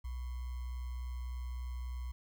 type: tone with sample-and-hold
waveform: sine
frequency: 61.74 Hz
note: B1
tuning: in tune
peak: -37 dBFS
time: 0.04-2.12 s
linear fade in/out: 10 ms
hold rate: 1050 Hz
effects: none